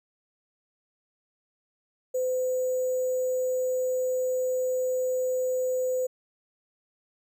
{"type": "tone with sample-and-hold", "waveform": "sine", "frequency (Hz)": 510, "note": "C5", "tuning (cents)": -44, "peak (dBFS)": -24, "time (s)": [2.14, 6.07], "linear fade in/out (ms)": 10, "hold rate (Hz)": 7350, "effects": []}